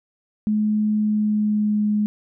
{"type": "tone with pitch glide", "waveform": "sine", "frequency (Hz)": [212.6, 209.9], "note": ["G#3", "G#3"], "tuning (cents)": [41, 19], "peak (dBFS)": -17, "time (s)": [0.47, 2.06], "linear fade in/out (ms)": 0, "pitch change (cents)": -22, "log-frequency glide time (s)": [0.95, 1.85], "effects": []}